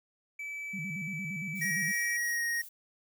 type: tone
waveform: triangle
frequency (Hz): 2305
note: D7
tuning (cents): -33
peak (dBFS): -35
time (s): 0.39-2.17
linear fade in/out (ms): 5
type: tone with vibrato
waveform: sine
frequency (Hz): 174.61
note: F3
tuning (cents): 0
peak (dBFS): -37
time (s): 0.73-1.92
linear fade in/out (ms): 10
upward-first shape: square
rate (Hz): 8.7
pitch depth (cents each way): 190
type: noise with tremolo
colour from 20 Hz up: violet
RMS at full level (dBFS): -47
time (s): 1.55-2.69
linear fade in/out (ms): 5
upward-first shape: sine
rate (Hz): 3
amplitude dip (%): 100
type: tone with pitch glide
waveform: square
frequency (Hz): 1898 to 1871.9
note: A#6 to A#6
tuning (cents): +31 to +7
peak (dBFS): -30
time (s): 1.61-2.62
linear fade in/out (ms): 10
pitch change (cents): -24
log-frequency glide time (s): 2.23-2.43
effects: none